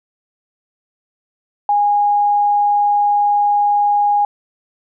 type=tone; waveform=sine; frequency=822 Hz; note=G#5; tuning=18 cents flat; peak=-11 dBFS; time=1.69-4.25 s; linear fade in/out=2 ms; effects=none